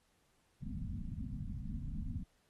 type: low-pass noise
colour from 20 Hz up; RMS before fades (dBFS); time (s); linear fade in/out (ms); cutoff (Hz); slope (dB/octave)
pink; -41; 0.62-2.24; 10; 260; 96
effects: pink hiss -75 dBFS RMS until 2.49 s + AAC 32 kbps